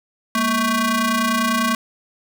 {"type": "ring-modulated tone", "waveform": "sawtooth", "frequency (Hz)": 440, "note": "A4", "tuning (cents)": 0, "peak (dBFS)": -10, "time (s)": [0.35, 1.75], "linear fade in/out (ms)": 2, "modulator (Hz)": 675, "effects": []}